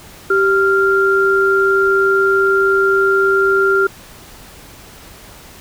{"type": "tone pair together", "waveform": "sine", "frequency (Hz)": [389, 1390.6], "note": ["G4", "F6"], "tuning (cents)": [-13, -8], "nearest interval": "octave + minor seventh", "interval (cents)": 2205, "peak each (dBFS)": -13, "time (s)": [0.3, 3.87], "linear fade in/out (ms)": 5, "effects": ["pink hiss -39 dBFS RMS until 5.6 s"]}